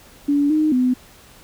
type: tone with pitch steps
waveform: sine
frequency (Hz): 287 / 308.4 / 252.3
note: D4 / D#4 / B3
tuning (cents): -40 / -15 / +37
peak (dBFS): -14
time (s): 0.28-0.94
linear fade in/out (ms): 10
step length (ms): 220
effects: pink hiss -47 dBFS RMS until 1.43 s